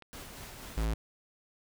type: click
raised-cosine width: 0.3 ms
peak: -33 dBFS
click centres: 0.023 s
type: noise with tremolo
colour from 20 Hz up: pink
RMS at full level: -45 dBFS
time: 0.13-0.85 s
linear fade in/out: 0 ms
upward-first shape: sine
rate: 4.2 Hz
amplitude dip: 30%
type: tone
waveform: square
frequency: 55 Hz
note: A1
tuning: in tune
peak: -29 dBFS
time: 0.77-0.94 s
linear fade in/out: 5 ms
effects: none